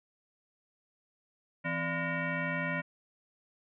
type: tone with frequency modulation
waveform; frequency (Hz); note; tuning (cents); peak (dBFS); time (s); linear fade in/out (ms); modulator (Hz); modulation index
sine; 1011; B5; +40; -30; 1.64-2.82; 20; 423; 3
effects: none